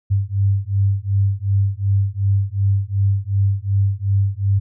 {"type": "beating tone pair", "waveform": "sine", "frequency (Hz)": [97.6, 100.3], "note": ["G2", "G2"], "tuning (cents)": [-7, 40], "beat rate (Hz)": 2.7, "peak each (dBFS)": -18, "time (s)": [0.1, 4.6], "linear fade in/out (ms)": 20, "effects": []}